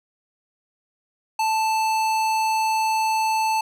sine tone with hard clipping, 880 Hz, A5, in tune, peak -21 dBFS, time 1.39-3.61 s, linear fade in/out 5 ms, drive 18 dB, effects none

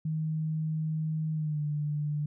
sine tone with pitch glide, 157 to 148.62 Hz, D#3 to D3, +16 to +21 cents, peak -28 dBFS, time 0.05-2.26 s, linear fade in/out 5 ms, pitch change -95 cents, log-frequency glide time 1.33-1.63 s, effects none

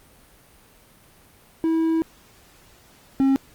triangle tone pair in turn, 324.8 / 270.1 Hz, E4 / C#4, -26 / -45 cents, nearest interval minor third, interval 319 cents, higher first, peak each -16 / -13 dBFS, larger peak second, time 1.64-2.02 / 3.2-3.36 s, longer first, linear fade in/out 0 ms, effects pink hiss -53 dBFS RMS until 3.54 s + Opus 32 kbps

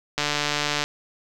click train, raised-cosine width 0.2 ms, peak -6 dBFS, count 98, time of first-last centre 0.18-0.84 s, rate 147 Hz, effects none

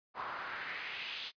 pink noise with band-pass filter sweep, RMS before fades -42 dBFS, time 0.14-1.32 s, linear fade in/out 50 ms, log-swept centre 1000 to 3600 Hz, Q 2.5, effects noise-tail reverb RT60 0.1 s tail -24 dB re dry + resampled to 11025 Hz

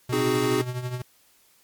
square tone with tremolo, 124.7 Hz, B2, 17 cents sharp, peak -26 dBFS, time 0.09-1.02 s, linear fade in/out 5 ms, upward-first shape triangle, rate 12 Hz, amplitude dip 70%
square chord, Ab dominant seventh, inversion first, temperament equal, 261.6 / 311.1 / 370 / 415.3 Hz, C4 / Eb4 / Gb4 / Ab4, 0 / 0 / 0 / 0 cents, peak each -30 / -29 / -27 / -26 dBFS, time 0.12-0.62 s, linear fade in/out 10 ms
effects white hiss -60 dBFS RMS until 1.63 s + MP3 96 kbps

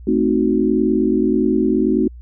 sine chord, A diminished seventh, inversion none, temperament equal, 220 / 261.6 / 311.1 / 370 Hz, A3 / C4 / Eb4 / Gb4, 0 / 0 / 0 / 0 cents, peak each -19 dBFS, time 0.07-2.08 s, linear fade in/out 5 ms, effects added 60 Hz sine -34 dBFS peak until 2.21 s

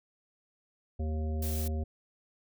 harmonic tone, 77.78 Hz, D#2, in tune, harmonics 1 / 3 / 5 / 7 / 9, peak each -30 / -40 / -44 / -47 / -49 dBFS, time 0.99-1.84 s, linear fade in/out 10 ms
blue noise, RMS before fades -40 dBFS, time 1.42-1.68 s, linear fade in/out 5 ms
effects none

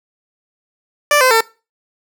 15% pulse tone with pitch steps, 587.3 / 514.2 / 450.3 Hz, D5 / C5 / A4, 0 / -30 / +40 cents, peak -3 dBFS, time 1.11-1.407 s, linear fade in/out 2 ms, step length 99 ms, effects noise-tail reverb RT60 0.3 s tail -21 dB re dry

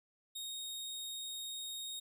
sawtooth tone, 3729 Hz, A#7, in tune, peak -38 dBFS, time 0.35-2 s, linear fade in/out 10 ms, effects none

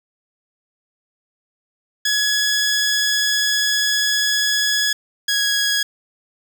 15% pulse tone pair in turn, 1685 / 1662.8 Hz, G#6 / G#6, +25 / +2 cents, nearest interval unison, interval 23 cents, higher first, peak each -10 dBFS, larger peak neither, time 2.05-4.93 / 5.28-5.83 s, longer first, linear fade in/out 5 ms, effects none

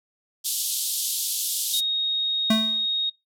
white band-pass noise, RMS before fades -27 dBFS, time 0.44-1.81 s, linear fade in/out 20 ms, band 3200 to 14000 Hz, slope 48 dB/octave
sine tone, 3737 Hz, A#7, 4 cents sharp, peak -22 dBFS, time 1.73-3.1 s, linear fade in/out 10 ms
square tone with exponential decay, 220 Hz, A3, in tune, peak -16 dBFS, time 2.5-2.86 s, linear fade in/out 5 ms, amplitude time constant 78 ms
effects noise-tail reverb RT60 0.2 s tail -23 dB re dry

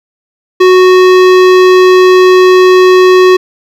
sine tone with hard clipping, 369 Hz, F#4, 5 cents flat, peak -3 dBFS, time 0.6-3.37 s, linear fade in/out 10 ms, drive 18 dB, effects none

